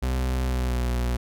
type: tone with pitch glide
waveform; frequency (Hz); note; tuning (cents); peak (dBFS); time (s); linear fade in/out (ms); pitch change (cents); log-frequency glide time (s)
40% pulse; 63.6 to 60.76; C2 to B1; -48 to -28; -22; 0.02-1.17; 10; -80; 0.43-0.9
effects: none